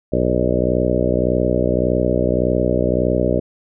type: harmonic tone with a mistuned harmonic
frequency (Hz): 61.74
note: B1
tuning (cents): 0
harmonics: 1 / 2 / 3 / 4 / 5 / 6 / 7 / 8 / 9 / 10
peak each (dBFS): -24 / -24 / -24 / -24 / -24 / -24 / -24 / -24 / -24 / -24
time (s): 0.12-3.4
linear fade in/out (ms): 10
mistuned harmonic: 10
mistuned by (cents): -22
effects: none